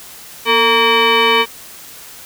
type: tone with frequency modulation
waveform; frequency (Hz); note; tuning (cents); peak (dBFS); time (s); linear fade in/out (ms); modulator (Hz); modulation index
sine; 932.3; A#5; 0; -9; 0.45-1.46; 50; 692; 3.5
effects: white hiss -36 dBFS RMS until 2.25 s